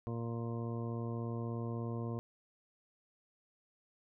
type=harmonic tone; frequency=116.54 Hz; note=A#2; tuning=in tune; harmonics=1 / 2 / 3 / 4 / 5 / 6 / 8 / 9; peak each=-38 / -42 / -46 / -46 / -52 / -53 / -56 / -52 dBFS; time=0.07-2.19 s; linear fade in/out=0 ms; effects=none